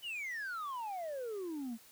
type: exponential sweep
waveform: sine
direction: down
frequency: 3045 to 217.7 Hz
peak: -35 dBFS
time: 0.02-1.78 s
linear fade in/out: 50 ms
effects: tanh soft clip ceiling -37 dBFS + white hiss -60 dBFS RMS until 1.91 s